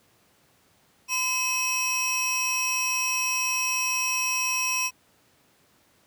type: tone cluster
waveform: 45% pulse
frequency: 1024 / 2571 / 5640 Hz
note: C6 / E7 / F8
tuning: -38 / -44 / +16 cents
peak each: -32 / -27 / -28 dBFS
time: 1.08-4.91 s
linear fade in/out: 50 ms
effects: pink hiss -62 dBFS RMS until 6.06 s + high-pass 100 Hz 12 dB/octave